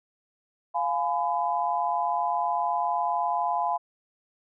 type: chord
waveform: sine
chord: F diminished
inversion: none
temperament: just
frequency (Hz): 698.5 / 838.1 / 1005.8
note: F5 / Ab5 / Cb6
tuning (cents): 0 / +16 / +31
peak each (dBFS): -28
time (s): 0.74-3.78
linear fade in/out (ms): 20
effects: none